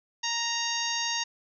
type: harmonic tone with a mistuned harmonic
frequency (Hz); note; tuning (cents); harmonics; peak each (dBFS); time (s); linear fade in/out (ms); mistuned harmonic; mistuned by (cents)
932.3; A#5; 0; 1 / 2 / 3 / 4 / 5 / 6 / 7; -35 / -35 / -35 / -35 / -35 / -35 / -35; 0.23-1.24; 10; 7; -16
effects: none